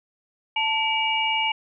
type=tone cluster; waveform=sine; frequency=885 / 2304 / 2856 Hz; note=A5 / D7 / F7; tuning=+10 / -34 / +38 cents; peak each=-25 dBFS; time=0.56-1.52 s; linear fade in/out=5 ms; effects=none